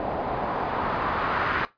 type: noise with low-pass filter sweep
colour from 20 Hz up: white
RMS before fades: -27 dBFS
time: 0-1.65 s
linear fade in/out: 0 ms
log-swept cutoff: 690 to 1500 Hz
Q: 1.9
effects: noise-tail reverb RT60 0.2 s tail -17 dB re dry + resampled to 11025 Hz